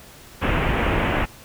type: low-pass noise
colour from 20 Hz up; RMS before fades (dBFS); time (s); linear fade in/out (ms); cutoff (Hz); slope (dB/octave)
pink; -21; 0.41-1.26; 20; 2900; 48
effects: pink hiss -45 dBFS RMS until 1.44 s